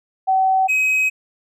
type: tone pair in turn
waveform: sine / triangle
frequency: 761 / 2535 Hz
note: F#5 / D#7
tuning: +48 / +32 cents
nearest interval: octave + major sixth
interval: 2084 cents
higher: second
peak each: -13 dBFS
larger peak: neither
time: 0.27-0.68 / 0.68-1.1 s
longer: second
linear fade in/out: 20 ms
effects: none